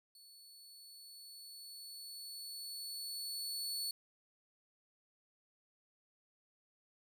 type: tone with level ramp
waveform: sawtooth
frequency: 4429 Hz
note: C#8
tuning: 2 cents flat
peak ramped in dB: -55 to -34 dBFS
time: 0.15-3.91 s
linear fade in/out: 2 ms
effects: none